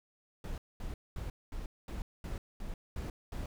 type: noise bursts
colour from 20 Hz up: brown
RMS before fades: -39 dBFS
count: 9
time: 0.44-3.46 s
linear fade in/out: 2 ms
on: 140 ms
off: 220 ms
effects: none